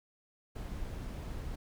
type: noise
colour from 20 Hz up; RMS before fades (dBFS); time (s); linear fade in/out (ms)
brown; -40; 0.55-1.56; 10
effects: none